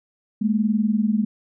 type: tone pair together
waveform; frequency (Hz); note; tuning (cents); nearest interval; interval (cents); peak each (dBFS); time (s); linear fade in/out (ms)
sine; 208.8 / 229.1; G#3 / A#3; +10 / -30; major second; 160; -19 / -22; 0.41-1.25; 10
effects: none